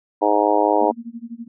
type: harmonic tone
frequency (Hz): 104.3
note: G#2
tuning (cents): +8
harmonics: 3 / 4 / 5 / 6 / 7 / 8 / 9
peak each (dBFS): -22 / -22 / -22 / -22 / -22 / -22 / -22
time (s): 0.21-0.92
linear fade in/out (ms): 20
type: tone with tremolo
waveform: sine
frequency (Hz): 233.1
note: A#3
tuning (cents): 0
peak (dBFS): -27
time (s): 0.81-1.48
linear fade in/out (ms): 5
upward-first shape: sine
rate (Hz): 12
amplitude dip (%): 95
effects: none